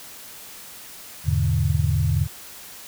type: chord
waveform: sine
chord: E dominant seventh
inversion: none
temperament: equal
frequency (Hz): 82.41 / 103.83 / 123.47 / 146.83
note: E2 / G#2 / B2 / D3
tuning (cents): 0 / 0 / 0 / 0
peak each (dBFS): -22 / -24 / -26 / -23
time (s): 1.24-2.28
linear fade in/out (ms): 50
effects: white hiss -41 dBFS RMS until 2.87 s